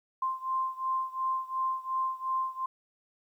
sine beating tone pair, 1046.5 / 1049.3 Hz, C6 / C6, 0 / +5 cents, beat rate 2.8 Hz, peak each -31 / -33 dBFS, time 0.22-2.66 s, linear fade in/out 5 ms, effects 11-bit

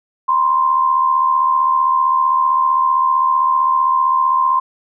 sine tone pair together, 974.5 / 1050 Hz, B5 / C6, -23 / +6 cents, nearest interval minor second, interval 129 cents, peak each -20 / -12 dBFS, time 0.28-4.6 s, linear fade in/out 10 ms, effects none

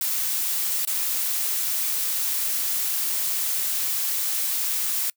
blue noise with dropouts, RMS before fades -25 dBFS, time 0.01-5.1 s, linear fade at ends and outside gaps 2 ms, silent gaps 0.851-0.873 s, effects noise-tail reverb RT60 0.1 s tail -25 dB re dry

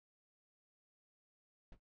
brown noise with exponential decay, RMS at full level -45 dBFS, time 1.72-1.8 s, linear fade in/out 5 ms, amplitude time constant 16 ms, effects low-pass 4000 Hz 12 dB/octave

